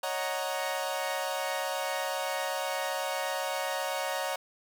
sawtooth chord, D# minor seventh, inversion third, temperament equal, 554.4 / 622.3 / 740 / 932.3 Hz, C#5 / D#5 / F#5 / A#5, 0 / 0 / 0 / 0 cents, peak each -31 / -33 / -32 / -33 dBFS, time 0.03-4.36 s, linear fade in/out 5 ms, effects none

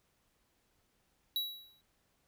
square tone with exponential decay, 3900 Hz, B7, 23 cents flat, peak -30 dBFS, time 1.36-1.81 s, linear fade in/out 1 ms, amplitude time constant 97 ms, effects pink hiss -75 dBFS RMS until 2.27 s

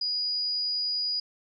sine tone, 4905 Hz, D#8, 26 cents flat, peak -26 dBFS, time 0.01-1.2 s, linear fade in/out 5 ms, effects none

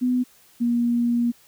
sine tone pair in turn, 250 / 238 Hz, B3 / A#3, +21 / +36 cents, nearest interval minor second, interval 85 cents, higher first, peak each -18 dBFS, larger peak neither, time 0.01-0.24 / 0.6-1.32 s, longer second, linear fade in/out 20 ms, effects white hiss -55 dBFS RMS until 1.47 s

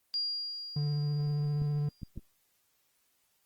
sine tone with exponential decay, 4800 Hz, D8, 37 cents sharp, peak -28 dBFS, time 0.14-2.08 s, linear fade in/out 0 ms, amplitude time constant 420 ms
triangle tone with vibrato, 146.83 Hz, D3, in tune, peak -26 dBFS, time 0.76-1.89 s, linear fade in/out 5 ms, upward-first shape sine, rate 15 Hz, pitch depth 16 cents each way
clicks, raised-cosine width 5 ms, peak -27 dBFS, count 3, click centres 1.619 / 2.032 / 2.176 s
effects white hiss -73 dBFS RMS until 3.45 s + Opus 24 kbps

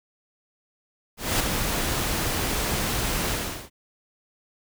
pink noise with ADSR envelope, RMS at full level -21 dBFS, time 1.17-3.7 s, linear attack 230 ms, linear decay 6 ms, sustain -5 dB, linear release 390 ms, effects none

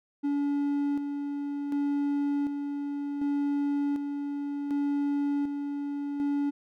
triangle tone with tremolo, 285.6 Hz, D4, 48 cents flat, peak -23 dBFS, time 0.23-6.51 s, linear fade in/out 20 ms, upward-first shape square, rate 0.67 Hz, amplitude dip 45%, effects none

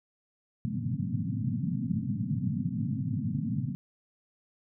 pink band-pass noise, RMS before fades -31 dBFS, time 0.65-3.75 s, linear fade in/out 0 ms, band 100 to 260 Hz, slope 96 dB/octave, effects none

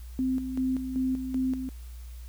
sine tone with tremolo, 259.4 Hz, C4, 15 cents flat, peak -24 dBFS, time 0.19-1.69 s, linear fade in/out 0 ms, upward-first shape square, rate 2.6 Hz, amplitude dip 55%, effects added 60 Hz sine -39 dBFS peak until 2.28 s + white hiss -57 dBFS RMS until 2.28 s

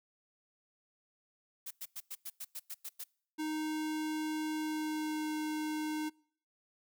blue noise bursts, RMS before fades -42 dBFS, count 10, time 1.66-3.041 s, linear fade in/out 10 ms, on 49 ms, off 99 ms
square tone with pitch glide, 310 to 307.5 Hz, D#4 to D#4, -6 to -20 cents, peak -35 dBFS, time 3.38-6.1 s, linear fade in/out 20 ms, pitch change -14 cents, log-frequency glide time 4.55-5.32 s
effects noise-tail reverb RT60 0.6 s tail -26 dB re dry

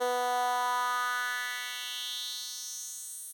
10% pulse tone with high-pass filter sweep, 246.9 Hz, B3, in tune, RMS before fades -33 dBFS, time 0-3.33 s, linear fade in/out 20 ms, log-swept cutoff 500 to 10000 Hz, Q 3.2, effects none

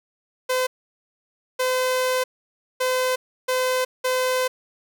sawtooth tone bursts at uneven times, 511 Hz, C5, 41 cents flat, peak -16 dBFS, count 5, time 0.49-0.67 / 1.59-2.24 / 2.8-3.16 / 3.48-3.85 / 4.04-4.48 s, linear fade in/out 10 ms, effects none

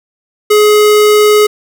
square tone, 421.1 Hz, G#4, 24 cents sharp, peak -5 dBFS, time 0.5-1.47 s, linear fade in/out 10 ms, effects none

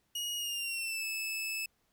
sawtooth tone with pitch glide, 2884 to 2614 Hz, F#7 to E7, -45 to -15 cents, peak -31 dBFS, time 0.15-1.66 s, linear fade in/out 5 ms, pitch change -170 cents, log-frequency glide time 0.37-1.05 s, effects pink hiss -75 dBFS RMS until 1.92 s

